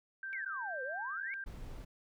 sine tone with pitch glide, 1568 to 1582.6 Hz, G6 to G6, 0 to +16 cents, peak -39 dBFS, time 0.23-1.44 s, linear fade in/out 2 ms, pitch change +16 cents, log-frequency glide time 0.42-1.23 s
sine exponential two-way sweep, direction down then up, 2296 to 493.9 to 2296 Hz, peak -40 dBFS, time 0.33-1.34 s, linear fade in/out 0 ms, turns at 0.83 s
brown noise, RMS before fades -45 dBFS, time 1.46-1.85 s, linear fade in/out 10 ms
effects none

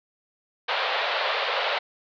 pink band-pass noise, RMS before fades -26 dBFS, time 0.68-1.79 s, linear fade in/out 10 ms, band 490 to 4200 Hz, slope 48 dB/octave, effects none

